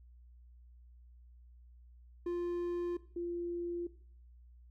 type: tone pair in turn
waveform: triangle / sine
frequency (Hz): 349.2 / 346.2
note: F4 / F4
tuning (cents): 0 / -15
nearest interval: unison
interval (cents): 15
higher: first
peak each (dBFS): -31 / -35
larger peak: first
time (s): 2.26-2.97 / 3.16-3.87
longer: neither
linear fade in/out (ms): 5
effects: noise-tail reverb RT60 0.5 s tail -17 dB re dry + added 60 Hz sine -55 dBFS peak until 4.7 s